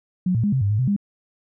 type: tone with pitch steps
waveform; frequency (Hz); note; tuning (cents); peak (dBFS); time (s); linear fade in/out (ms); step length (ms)
sine; 182.3 / 114.5 / 205.8 / 132.5 / 100.5 / 105.4 / 128.6 / 202.2; F#3 / A#2 / G#3 / C3 / G2 / G#2 / C3 / G#3; -25 / -31 / -16 / +22 / +44 / +26 / -30 / -46; -17; 0.26-0.964; 5; 88
effects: none